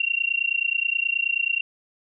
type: tone with amplitude modulation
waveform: sine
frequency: 2752 Hz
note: F7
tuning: 26 cents flat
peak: -17 dBFS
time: 0-1.61 s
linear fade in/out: 5 ms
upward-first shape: sine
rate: 29.4 Hz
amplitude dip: 95%
effects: none